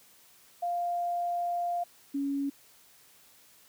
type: tone pair in turn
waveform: sine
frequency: 698.5 / 279.3 Hz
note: F5 / C#4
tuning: 0 / +13 cents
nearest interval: octave + major third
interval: 1587 cents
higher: first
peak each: -28 dBFS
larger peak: neither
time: 0.62-1.84 / 2.14-2.5 s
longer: first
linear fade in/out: 10 ms
effects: white hiss -59 dBFS RMS until 3.68 s + high-pass 60 Hz 12 dB/octave